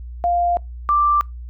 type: tone pair in turn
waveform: sine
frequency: 698.5 / 1177.1 Hz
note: F5 / D6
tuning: 0 / +4 cents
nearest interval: major sixth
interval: 904 cents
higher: second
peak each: -15 / -13 dBFS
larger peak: second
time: 0.24-0.57 / 0.89-1.21 s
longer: first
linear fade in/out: 0 ms
effects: noise-tail reverb RT60 0.2 s tail -25 dB re dry + added 60 Hz sine -30 dBFS peak until 1.49 s